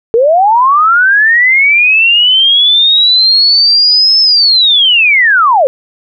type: linear two-way sweep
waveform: sine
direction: up then down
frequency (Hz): 436.9 to 5274 to 492.1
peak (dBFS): -4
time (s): 0.14-5.67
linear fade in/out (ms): 0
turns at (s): 4.2
effects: none